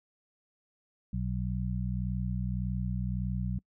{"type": "harmonic tone", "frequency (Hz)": 61.74, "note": "B1", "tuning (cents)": 0, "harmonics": [1, 2, 3], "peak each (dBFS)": [-34, -34, -34], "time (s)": [1.13, 3.59], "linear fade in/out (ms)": 5, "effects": ["noise-tail reverb RT60 0.1 s tail -25 dB re dry"]}